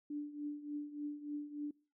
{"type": "tone with tremolo", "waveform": "sine", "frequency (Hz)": 293.7, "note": "D4", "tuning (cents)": 0, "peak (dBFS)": -36, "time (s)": [0.1, 1.71], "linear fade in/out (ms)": 5, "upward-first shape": "triangle", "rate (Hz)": 3.4, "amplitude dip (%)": 80, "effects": ["noise-tail reverb RT60 0.4 s tail -24 dB re dry"]}